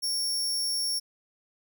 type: tone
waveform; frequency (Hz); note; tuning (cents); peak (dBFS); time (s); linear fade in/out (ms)
sawtooth; 5490; F8; -31; -24; 0.02-1; 20
effects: none